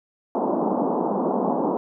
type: band-pass noise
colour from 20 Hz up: pink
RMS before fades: -23 dBFS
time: 0.35-1.77 s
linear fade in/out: 0 ms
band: 190 to 1000 Hz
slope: 48 dB/octave
effects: none